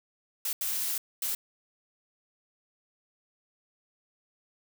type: noise bursts at uneven times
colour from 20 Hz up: blue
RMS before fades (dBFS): -31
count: 3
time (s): 0.45-0.53 / 0.61-0.98 / 1.22-1.35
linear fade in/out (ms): 2
effects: none